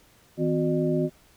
sine tone cluster, 159.6 / 255.1 / 363.9 / 605 Hz, D#3 / C4 / F#4 / D#5, +44 / -44 / -29 / -49 cents, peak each -26 / -27 / -26 / -30 dBFS, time 0.37-1.1 s, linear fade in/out 50 ms, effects pink hiss -58 dBFS RMS until 1.36 s

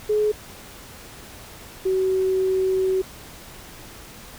sine tone pair in turn, 423.5 / 377.3 Hz, G#4 / F#4, +34 / +34 cents, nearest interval major second, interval 200 cents, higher first, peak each -17 / -18 dBFS, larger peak first, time 0.09-0.32 / 1.85-3.02 s, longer second, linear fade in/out 10 ms, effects pink hiss -42 dBFS RMS until 4.38 s

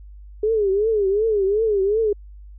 sine tone with vibrato, 415.3 Hz, G#4, in tune, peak -16 dBFS, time 0.43-2.13 s, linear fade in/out 5 ms, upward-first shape triangle, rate 2.7 Hz, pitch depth 170 cents each way, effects added 50 Hz sine -38 dBFS peak until 2.58 s

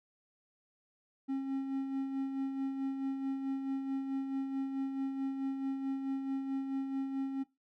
triangle tone with tremolo, 270 Hz, C#4, 45 cents flat, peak -29 dBFS, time 1.28-7.44 s, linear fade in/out 20 ms, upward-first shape sine, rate 4.6 Hz, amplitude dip 45%, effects noise-tail reverb RT60 0.2 s tail -17 dB re dry

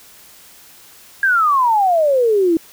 sine exponential sweep, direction down, 1634 to 318.4 Hz, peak -11 dBFS, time 1.23-2.57 s, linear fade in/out 2 ms, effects white hiss -44 dBFS RMS until 2.72 s

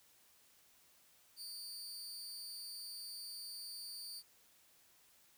sawtooth tone with amplitude modulation, 4600 Hz, D8, 37 cents flat, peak -39 dBFS, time 1.36-4.23 s, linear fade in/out 50 ms, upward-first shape sine, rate 260 Hz, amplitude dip 90%, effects white hiss -68 dBFS RMS until 5.37 s

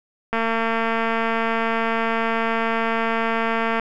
click train, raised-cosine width 0.5 ms, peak -8 dBFS, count 788, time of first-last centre 0.33-3.797 s, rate 227 Hz, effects none

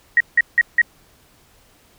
sine tone bursts, 1891 Hz, A#6, 24 cents sharp, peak -9 dBFS, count 4, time 0.17-0.816 s, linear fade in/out 2 ms, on 34 ms, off 170 ms, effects pink hiss -54 dBFS RMS until 1.98 s

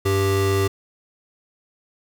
square tone pair together, 97.21 / 392 Hz, G2 / G4, -14 / 0 cents, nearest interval 2 octaves, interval 2414 cents, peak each -21 / -21 dBFS, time 0.05-0.68 s, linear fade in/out 10 ms, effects none

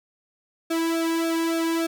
sawtooth tone with flanger, 329.6 Hz, E4, in tune, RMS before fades -24 dBFS, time 0.7-1.87 s, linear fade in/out 10 ms, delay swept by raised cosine 1 to 1.65 ms, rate 3.5 Hz, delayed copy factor -0.8, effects none

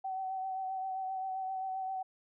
sine tone with vibrato, 760 Hz, F#5, 46 cents sharp, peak -34 dBFS, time 0.04-2.03 s, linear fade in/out 10 ms, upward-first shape triangle, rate 7.6 Hz, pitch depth 29 cents each way, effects none

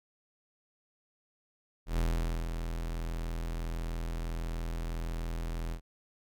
45% pulse tone with ADSR envelope, 41.53 Hz, E1, 14 cents sharp, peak -26 dBFS, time 1.86-5.81 s, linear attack 120 ms, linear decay 480 ms, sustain -7 dB, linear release 89 ms, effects none

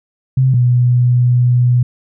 sine tone pair in turn, 130.81 / 123.19 Hz, C3 / B2, 0 / -4 cents, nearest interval minor second, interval 104 cents, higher first, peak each -8 dBFS, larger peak neither, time 0.37-0.54 / 0.54-1.83 s, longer second, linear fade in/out 5 ms, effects none

